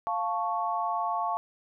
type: chord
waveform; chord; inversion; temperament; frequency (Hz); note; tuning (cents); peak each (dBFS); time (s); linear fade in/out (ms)
sine; F augmented; none; equal; 698.5 / 880 / 1108.7; F5 / A5 / C#6; 0 / 0 / 0; -31; 0.07-1.37; 0
effects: none